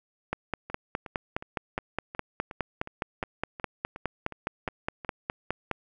two click trains, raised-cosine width 0.5 ms, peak -13 / -24 dBFS, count 27 / 13, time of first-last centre 0.33-5.713 / 0.7-5.048 s, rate 4.83 / 2.76 Hz, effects none

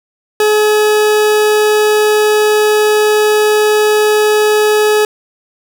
40% pulse tone, 424.5 Hz, G#4, 38 cents sharp, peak -7 dBFS, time 0.4-5.05 s, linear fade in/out 2 ms, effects none

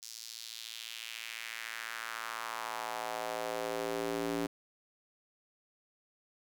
square tone with high-pass filter sweep, 57 Hz, A#1, 38 cents flat, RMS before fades -39 dBFS, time 0.02-4.47 s, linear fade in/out 10 ms, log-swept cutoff 5500 to 290 Hz, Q 2.1, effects none

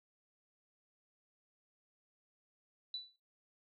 sine tone with exponential decay, 3967 Hz, B7, 7 cents sharp, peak -36 dBFS, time 2.94-3.16 s, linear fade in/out 2 ms, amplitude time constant 47 ms, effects noise-tail reverb RT60 0.4 s tail -19 dB re dry

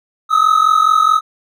triangle tone pair together, 1249 / 1293.7 Hz, D#6 / E6, +6 / -33 cents, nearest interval minor second, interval 61 cents, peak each -10 dBFS, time 0.29-1.21 s, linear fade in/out 50 ms, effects none

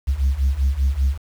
sine beating tone pair, 64.8 / 69.9 Hz, C2 / C#2, -16 / +15 cents, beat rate 5.1 Hz, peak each -19 / -17 dBFS, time 0.07-1.18 s, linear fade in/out 20 ms, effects tanh soft clip ceiling -12 dBFS + 7-bit

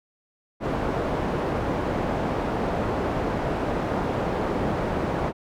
white low-pass noise, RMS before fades -26 dBFS, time 0.6-5.33 s, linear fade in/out 50 ms, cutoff 670 Hz, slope 12 dB/octave, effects none

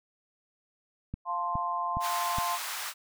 click train, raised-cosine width 5 ms, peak -22 dBFS, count 4, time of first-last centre 1.14-2.385 s, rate 2.41 Hz
sine chord, F major, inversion none, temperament equal, 698.5 / 880 / 1046.5 Hz, F5 / A5 / C6, 0 / 0 / 0 cents, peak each -35 / -36 / -30 dBFS, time 1.25-2.59 s, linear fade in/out 50 ms
pink high-pass noise, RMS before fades -36 dBFS, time 2-2.94 s, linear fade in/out 50 ms, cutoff 850 Hz, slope 24 dB/octave
effects none

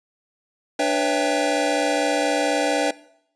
square tone cluster, 294.1 / 498.8 / 563 / 658 / 795 Hz, D4 / B4 / C#5 / E5 / G5, +3 / +17 / +27 / -3 / +24 cents, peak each -26 dBFS, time 0.79-2.91 s, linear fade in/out 5 ms, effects noise-tail reverb RT60 0.7 s tail -20 dB re dry + resampled to 22050 Hz

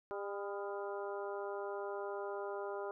harmonic tone with a mistuned harmonic, 200.6 Hz, G3, 40 cents sharp, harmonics 2 / 3 / 4 / 5 / 6 / 7, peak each -41 / -45 / -47 / -49 / -51 / -52 dBFS, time 0.11-2.91 s, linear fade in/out 0 ms, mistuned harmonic 6, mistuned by +51 cents, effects none

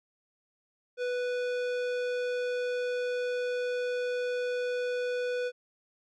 sine tone with tanh clipping, 493.9 Hz, B4, in tune, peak -31 dBFS, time 0.97-5.52 s, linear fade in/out 50 ms, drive 17 dB, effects none

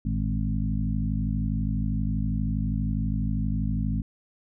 harmonic tone with a mistuned harmonic, 52.4 Hz, G#1, 16 cents sharp, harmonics 1 / 2 / 3 / 4 / 5, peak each -28 / -30 / -31 / -30 / -35 dBFS, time 0.05-4.02 s, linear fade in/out 5 ms, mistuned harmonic 2, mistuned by +89 cents, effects none

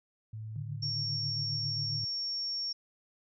sine tone with pitch glide, 109.1 to 108.35 Hz, A2 to A2, -14 to -26 cents, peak -38 dBFS, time 0.33-2.05 s, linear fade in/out 5 ms, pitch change -12 cents, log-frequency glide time 0.7-1.41 s
sine tone with tremolo, 145.9 Hz, D3, 11 cents flat, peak -35 dBFS, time 0.56-2.04 s, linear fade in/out 0 ms, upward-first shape sine, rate 7.4 Hz, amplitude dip 70%
sine tone, 5500 Hz, F8, 27 cents flat, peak -32 dBFS, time 0.82-2.73 s, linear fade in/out 10 ms
effects none

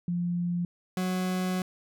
sine / 40% pulse tone pair in turn, 174.61 / 184.21 Hz, F3 / F#3, 0 / -7 cents, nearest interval minor second, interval 93 cents, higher second, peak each -26 dBFS, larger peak neither, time 0.08-0.65 / 0.97-1.62 s, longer second, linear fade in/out 2 ms, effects none

